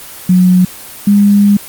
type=tone pair in turn; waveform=sine; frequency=182.3 / 203.2 Hz; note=F#3 / G#3; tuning=-25 / -38 cents; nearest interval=major second; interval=187 cents; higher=second; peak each=-4 dBFS; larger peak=neither; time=0.29-0.65 / 1.07-1.57 s; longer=second; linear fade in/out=5 ms; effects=white hiss -30 dBFS RMS until 1.68 s + Opus 24 kbps